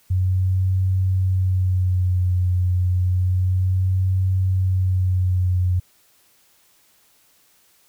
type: tone with vibrato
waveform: sine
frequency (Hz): 92.2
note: F#2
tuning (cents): -6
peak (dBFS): -16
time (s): 0.1-5.8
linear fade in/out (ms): 10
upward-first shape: sine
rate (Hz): 0.3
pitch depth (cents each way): 33
effects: white hiss -58 dBFS RMS until 7.88 s